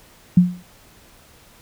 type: tone with exponential decay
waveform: sine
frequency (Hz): 178.6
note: F3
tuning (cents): +39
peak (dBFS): -5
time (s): 0.37-0.63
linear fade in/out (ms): 5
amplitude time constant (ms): 55
effects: pink hiss -50 dBFS RMS until 1.61 s